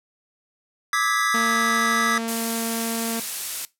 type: chord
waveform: square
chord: E dominant seventh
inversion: third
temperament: equal with one note detuned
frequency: 1174.7 / 1286.9 / 1661.2 / 1975.5 Hz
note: D6 / E6 / G#6 / B6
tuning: 0 / -42 / 0 / 0 cents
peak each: -26 dBFS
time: 0.93-2.18 s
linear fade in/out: 2 ms
type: tone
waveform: sawtooth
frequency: 228.2 Hz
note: A#3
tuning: 37 cents flat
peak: -21 dBFS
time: 1.34-3.2 s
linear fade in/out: 5 ms
type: noise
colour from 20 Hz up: blue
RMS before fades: -26 dBFS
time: 2.28-3.65 s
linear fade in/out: 0 ms
effects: noise-tail reverb RT60 0.2 s tail -20 dB re dry + low-pass 12000 Hz 12 dB/octave